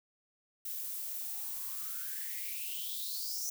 violet noise with high-pass filter sweep, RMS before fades -39 dBFS, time 0.65-3.5 s, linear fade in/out 5 ms, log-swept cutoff 390 to 6000 Hz, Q 9.1, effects none

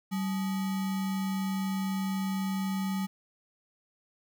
sine tone with sample-and-hold, 192 Hz, G3, 36 cents flat, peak -28 dBFS, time 0.11-3.07 s, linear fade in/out 20 ms, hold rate 1050 Hz, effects none

